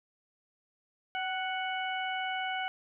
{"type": "harmonic tone with a mistuned harmonic", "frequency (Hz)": 740, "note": "F#5", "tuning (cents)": 0, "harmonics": [1, 2, 3, 4], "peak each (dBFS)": [-34, -37, -39, -40], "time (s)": [1.15, 2.68], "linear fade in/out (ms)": 0, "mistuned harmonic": 1, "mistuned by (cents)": 33, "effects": []}